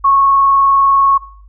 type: tone with vibrato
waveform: sine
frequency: 1100 Hz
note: C#6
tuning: 14 cents flat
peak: -7 dBFS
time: 0.04-1.18 s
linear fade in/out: 10 ms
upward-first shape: sine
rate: 20 Hz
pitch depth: 21 cents each way
effects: noise-tail reverb RT60 0.5 s tail -19 dB re dry + added 50 Hz sine -37 dBFS peak until 1.48 s